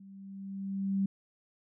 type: tone with level ramp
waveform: sine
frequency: 195.2 Hz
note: G3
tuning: 7 cents flat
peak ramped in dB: -49 to -25 dBFS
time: 0-1.06 s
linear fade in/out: 5 ms
effects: none